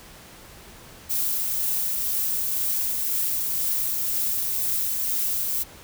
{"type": "noise with tremolo", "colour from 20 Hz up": "violet", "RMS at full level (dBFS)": -24, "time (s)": [1.09, 5.64], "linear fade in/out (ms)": 20, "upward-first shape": "triangle", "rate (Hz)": 2, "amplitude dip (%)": 25, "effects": ["pink hiss -46 dBFS RMS until 5.83 s"]}